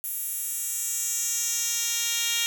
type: tone with high-pass filter sweep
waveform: 10% pulse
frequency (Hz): 466.2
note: A#4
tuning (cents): 0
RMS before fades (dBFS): -28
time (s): 0.04-2.46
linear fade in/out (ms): 0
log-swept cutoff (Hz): 12000 to 3700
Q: 1.8
effects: none